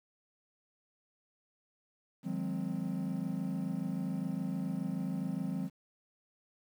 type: chord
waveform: triangle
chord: Ab dominant seventh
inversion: second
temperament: equal with one note detuned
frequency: 155.56 / 180.67 / 207.7 / 261.6 Hz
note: Eb3 / Gb3 / Ab3 / C4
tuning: 0 / -41 / 0 / 0 cents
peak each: -39 / -34 / -37 / -37 dBFS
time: 2.23-5.7 s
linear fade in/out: 50 ms
effects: tanh soft clip ceiling -22 dBFS + 10-bit